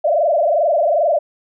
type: tone with frequency modulation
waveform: sine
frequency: 635 Hz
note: D#5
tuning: 35 cents sharp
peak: -12 dBFS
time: 0.04-1.19 s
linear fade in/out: 10 ms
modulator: 22.5 Hz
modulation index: 2.7
effects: none